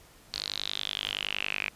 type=tone with band-pass filter sweep; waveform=sawtooth; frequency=50.7 Hz; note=G#1; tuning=41 cents flat; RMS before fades=-34 dBFS; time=0.33-1.69 s; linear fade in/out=5 ms; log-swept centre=4400 to 2400 Hz; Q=7.1; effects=pink hiss -56 dBFS RMS until 1.75 s + resampled to 32000 Hz